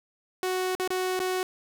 sawtooth tone with dropouts, 370 Hz, F#4, in tune, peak -22 dBFS, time 0.43-1.43 s, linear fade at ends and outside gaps 1 ms, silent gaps 0.751-0.798 / 0.876-0.904 / 1.193-1.201 s, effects none

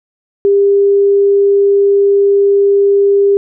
sine tone, 400 Hz, G4, 35 cents sharp, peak -6 dBFS, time 0.45-3.37 s, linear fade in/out 0 ms, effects none

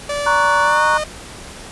sawtooth tone with pitch glide, 580 to 610.9 Hz, D5 to D#5, -22 to -32 cents, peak -16 dBFS, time 0.09-1.04 s, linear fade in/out 5 ms, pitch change +90 cents, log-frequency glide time 0.62-0.84 s
sine chord, F# major, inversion first, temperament equal, 932.3 / 1108.7 / 1480 Hz, A#5 / C#6 / F#6, 0 / 0 / 0 cents, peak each -17 dBFS, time 0.26-0.98 s, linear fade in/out 10 ms
effects pink hiss -35 dBFS RMS until 1.71 s + resampled to 24000 Hz

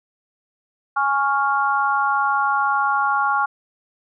sine chord, Db major, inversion second, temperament equal, 830.6 / 1108.7 / 1396.9 Hz, Ab5 / Db6 / F6, 0 / 0 / 0 cents, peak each -21 dBFS, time 0.96-3.46 s, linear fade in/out 10 ms, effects none

